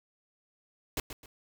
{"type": "noise with echo", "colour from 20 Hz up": "pink", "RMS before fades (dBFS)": -32, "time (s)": [0.97, 1], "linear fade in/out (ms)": 2, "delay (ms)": 130, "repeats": 2, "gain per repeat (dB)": -10, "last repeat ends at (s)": 1.26, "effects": []}